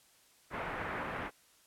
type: low-pass noise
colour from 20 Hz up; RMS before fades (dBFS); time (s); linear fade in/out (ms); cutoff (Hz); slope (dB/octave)
white; -39; 0.5-1.31; 50; 1900; 24
effects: white hiss -65 dBFS RMS until 1.66 s + low-pass 12000 Hz 12 dB/octave